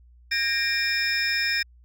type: tone cluster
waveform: triangle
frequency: 1617 / 1855 / 2388 / 3677 / 5210 Hz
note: G#6 / A#6 / D7 / A#7 / E8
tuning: -47 / -9 / +28 / -24 / -21 cents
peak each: -28 / -26 / -26 / -35 / -26 dBFS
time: 0.31-1.63 s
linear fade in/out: 10 ms
effects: added 60 Hz sine -50 dBFS peak until 1.84 s

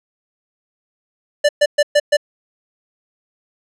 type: tone bursts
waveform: square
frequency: 587.3 Hz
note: D5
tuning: in tune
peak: -10 dBFS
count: 5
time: 1.44-2.17 s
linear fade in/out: 10 ms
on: 50 ms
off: 120 ms
effects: low-pass 8000 Hz 12 dB/octave

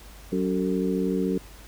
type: harmonic tone with a mistuned harmonic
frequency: 93.8 Hz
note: F#2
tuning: 24 cents sharp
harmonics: 2 / 3 / 4 / 5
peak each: -26 / -28 / -29 / -30 dBFS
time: 0.32-1.38 s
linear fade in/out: 5 ms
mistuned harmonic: 5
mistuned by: -67 cents
effects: added 50 Hz sine -45 dBFS peak until 1.67 s + pink hiss -49 dBFS RMS until 1.67 s

